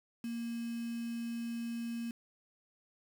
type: tone with quantisation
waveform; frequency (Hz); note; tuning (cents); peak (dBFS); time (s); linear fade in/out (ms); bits
sine; 233.1; A#3; 0; -36; 0.24-2.11; 2; 8
effects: none